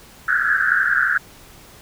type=band-pass noise; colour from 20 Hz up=pink; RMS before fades=-18 dBFS; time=0.28-1.18 s; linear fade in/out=5 ms; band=1400 to 1700 Hz; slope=96 dB/octave; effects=pink hiss -45 dBFS RMS until 1.81 s